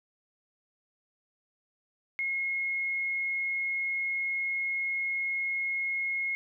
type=tone; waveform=sine; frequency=2161 Hz; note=C#7; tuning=45 cents flat; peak=-28 dBFS; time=2.19-6.35 s; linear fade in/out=0 ms; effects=none